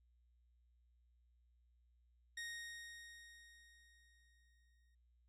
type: tone with exponential decay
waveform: sawtooth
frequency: 1864.7 Hz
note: A#6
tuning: in tune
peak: -40 dBFS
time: 2.37-4.95 s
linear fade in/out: 5 ms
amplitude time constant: 560 ms
effects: added 60 Hz sine -70 dBFS peak until 5.28 s + low-pass 10000 Hz 12 dB/octave